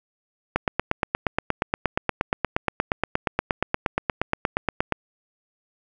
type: click train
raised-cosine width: 0.5 ms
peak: -5 dBFS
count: 38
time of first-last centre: 0.56-4.923 s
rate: 8.48 Hz
effects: none